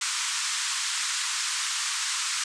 white band-pass noise, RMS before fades -29 dBFS, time 0.01-2.44 s, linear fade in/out 5 ms, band 1000 to 8600 Hz, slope 48 dB/octave, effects none

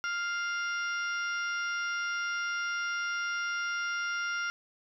harmonic tone, 699 Hz, F5, 1 cent sharp, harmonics 2 / 3 / 4 / 5 / 6 / 7 / 8, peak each -31 / -41 / -42 / -51 / -53 / -53 / -43 dBFS, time 0.04-4.5 s, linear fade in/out 0 ms, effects none

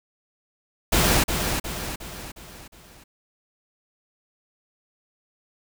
pink noise with echo, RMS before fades -19 dBFS, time 0.92-1.24 s, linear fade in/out 10 ms, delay 360 ms, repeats 5, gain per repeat -6 dB, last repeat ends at 3.04 s, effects none

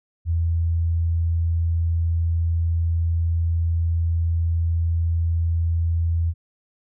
sine tone, 83.4 Hz, E2, 21 cents sharp, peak -18 dBFS, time 0.25-6.34 s, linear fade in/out 50 ms, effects none

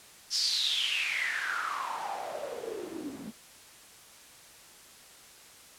white noise with band-pass filter sweep, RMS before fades -33 dBFS, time 0.3-3.33 s, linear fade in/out 50 ms, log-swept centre 5400 to 220 Hz, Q 8, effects white hiss -53 dBFS RMS until 5.78 s + low-pass 11000 Hz 12 dB/octave

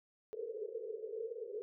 white band-pass noise, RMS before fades -43 dBFS, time 0.33-1.62 s, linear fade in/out 0 ms, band 420 to 480 Hz, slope 96 dB/octave, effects none

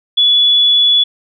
sine tone, 3419 Hz, G#7, 50 cents sharp, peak -7 dBFS, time 0.17-1.04 s, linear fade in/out 10 ms, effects none

